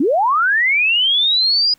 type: linear sweep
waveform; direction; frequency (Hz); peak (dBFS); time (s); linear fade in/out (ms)
sine; up; 239.9 to 4973; -12; 0-1.74; 5
effects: pink hiss -56 dBFS RMS until 1.78 s